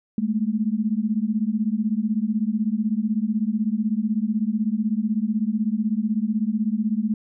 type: beating tone pair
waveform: sine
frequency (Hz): 207.7 / 223.7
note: G#3 / A3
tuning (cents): 0 / +29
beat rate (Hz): 16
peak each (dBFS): -23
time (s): 0.18-7.14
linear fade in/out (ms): 2
effects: none